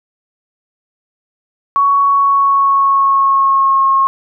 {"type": "tone with pitch glide", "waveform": "sine", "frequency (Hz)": [1117, 1082.7], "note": ["C#6", "C#6"], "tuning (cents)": [13, -41], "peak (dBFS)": -8, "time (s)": [1.76, 4.07], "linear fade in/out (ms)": 0, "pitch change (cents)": -54, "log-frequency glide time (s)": [2.04, 3.84], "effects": []}